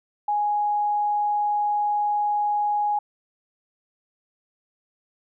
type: tone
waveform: sine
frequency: 830.6 Hz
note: G#5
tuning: in tune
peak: -20 dBFS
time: 0.28-2.99 s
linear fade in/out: 5 ms
effects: none